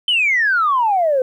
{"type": "exponential sweep", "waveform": "sine", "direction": "down", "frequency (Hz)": [3111, 500], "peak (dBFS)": -12, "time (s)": [0.08, 1.22], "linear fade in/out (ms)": 2, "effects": ["tanh soft clip ceiling -8 dBFS", "9-bit"]}